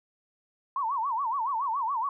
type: tone with vibrato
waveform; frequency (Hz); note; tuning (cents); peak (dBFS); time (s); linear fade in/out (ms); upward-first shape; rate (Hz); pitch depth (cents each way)
sine; 1002; B5; +25; -26; 0.76-2.09; 2; sine; 7.1; 230
effects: none